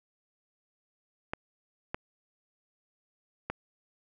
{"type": "clicks", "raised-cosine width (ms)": 0.5, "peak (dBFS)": -17, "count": 3, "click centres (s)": [1.335, 1.945, 3.5], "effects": []}